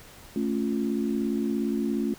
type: chord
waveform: sine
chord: A augmented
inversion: none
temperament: equal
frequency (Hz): 220 / 277.2 / 349.2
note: A3 / C#4 / E#4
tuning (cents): 0 / 0 / 0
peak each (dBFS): -27 / -29 / -31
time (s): 0.36-2.14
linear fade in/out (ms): 2
effects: pink hiss -49 dBFS RMS until 2.18 s